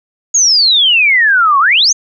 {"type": "exponential two-way sweep", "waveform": "sine", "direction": "down then up", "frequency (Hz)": [6790, 1070, 6790], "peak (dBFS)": -6, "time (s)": [0.34, 1.93], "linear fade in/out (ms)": 10, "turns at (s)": 1.59, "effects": []}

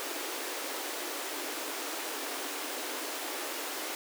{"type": "high-pass noise", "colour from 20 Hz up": "pink", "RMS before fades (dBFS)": -37, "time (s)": [0, 3.95], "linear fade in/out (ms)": 0, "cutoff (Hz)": 270, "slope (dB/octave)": 96, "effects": []}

